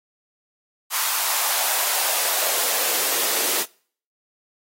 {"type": "noise with high-pass filter sweep", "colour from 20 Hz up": "white", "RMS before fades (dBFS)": -22, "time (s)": [0.9, 3.66], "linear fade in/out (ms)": 50, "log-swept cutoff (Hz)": [1000, 360], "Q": 2, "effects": ["noise-tail reverb RT60 0.5 s tail -25 dB re dry", "AAC 48 kbps"]}